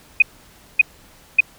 sine tone bursts, 2497 Hz, D#7, 6 cents sharp, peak -6 dBFS, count 3, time 0.2-1.406 s, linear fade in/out 5 ms, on 22 ms, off 570 ms, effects pink hiss -49 dBFS RMS until 1.58 s

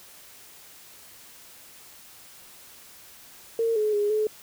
sine tone with pitch steps, 456.9 / 426.2 / 413 / 429.1 Hz, A#4 / G#4 / G#4 / A4, -35 / +45 / -10 / -43 cents, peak -21 dBFS, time 3.59-4.27 s, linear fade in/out 2 ms, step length 170 ms, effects white hiss -49 dBFS RMS until 4.42 s

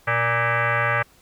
sine tone with frequency modulation, 233.1 Hz, A#3, in tune, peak -18 dBFS, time 0.07-1.03 s, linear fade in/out 10 ms, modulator 352 Hz, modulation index 5.6, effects pink hiss -55 dBFS RMS until 1.21 s

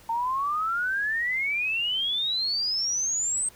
sine exponential sweep, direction up, 899 to 8420 Hz, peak -24 dBFS, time 0.09-3.49 s, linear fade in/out 5 ms, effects pink hiss -53 dBFS RMS until 3.55 s

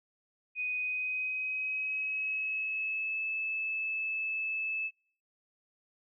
sine tone with pitch glide, 2494 to 2613 Hz, D#7 to E7, +3 to -16 cents, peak -31 dBFS, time 0.55-4.91 s, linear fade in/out 50 ms, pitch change +81 cents, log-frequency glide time 0.77-3.25 s, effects noise-tail reverb RT60 0.5 s tail -26 dB re dry

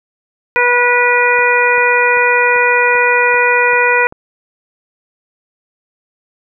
harmonic tone, 487.6 Hz, B4, 22 cents flat, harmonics 1 / 2 / 3 / 4 / 5, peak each -15 / -15 / -15 / -15 / -15 dBFS, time 0.56-4.07 s, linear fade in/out 0 ms
click train, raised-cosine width 1 ms, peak -19 dBFS, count 8, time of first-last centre 1.39-4.124 s, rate 2.56 Hz
effects none

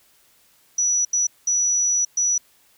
sine tone bursts at uneven times, 5890 Hz, F#8, 9 cents flat, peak -17 dBFS, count 4, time 0.78-1.05 / 1.13-1.27 / 1.47-2.05 / 2.17-2.38 s, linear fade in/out 5 ms, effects white hiss -58 dBFS RMS until 2.77 s

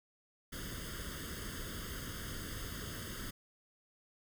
pink noise with comb filter, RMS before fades -43 dBFS, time 0.52-3.31 s, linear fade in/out 10 ms, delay 0.61 ms, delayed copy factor +0.9, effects none

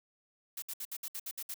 blue noise bursts, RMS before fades -40 dBFS, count 9, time 0.57-1.542 s, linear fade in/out 5 ms, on 52 ms, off 63 ms, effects none

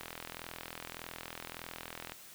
click train, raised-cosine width 0.3 ms, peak -25 dBFS, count 89, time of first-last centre 0.01-2.12 s, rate 41.7 Hz, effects white hiss -53 dBFS RMS until 2.34 s

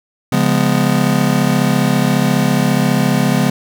square chord, C# dominant seventh, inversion none, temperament just, 138.59 / 173.24 / 207.9 / 249.5 Hz, C#3 / E#3 / G#3 / B3, 0 / -14 / +2 / +18 cents, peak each -18 dBFS, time 0.32-3.5 s, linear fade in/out 5 ms, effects none

